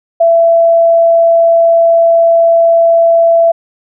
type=tone; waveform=sine; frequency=669 Hz; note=E5; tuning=25 cents sharp; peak=-4 dBFS; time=0.2-3.52 s; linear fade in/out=10 ms; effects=none